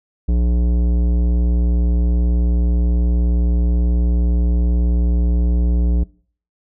triangle tone with tanh clipping, 59.4 Hz, A#1, 33 cents sharp, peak -15 dBFS, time 0.28-6.04 s, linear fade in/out 10 ms, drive 18 dB, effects noise-tail reverb RT60 0.5 s tail -23 dB re dry

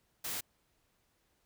white noise, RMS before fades -38 dBFS, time 0.24-0.41 s, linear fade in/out 10 ms, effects pink hiss -75 dBFS RMS until 1.45 s

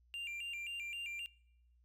triangle tone with vibrato, 2573 Hz, E7, 43 cents flat, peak -39 dBFS, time 0.14-1.26 s, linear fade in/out 0 ms, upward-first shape square, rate 3.8 Hz, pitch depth 140 cents each way, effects noise-tail reverb RT60 0.8 s tail -24 dB re dry + added 60 Hz sine -66 dBFS peak until 1.84 s

